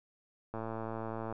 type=click train; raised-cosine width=1 ms; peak=-25 dBFS; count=89; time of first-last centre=0.54-1.326 s; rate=112 Hz; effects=none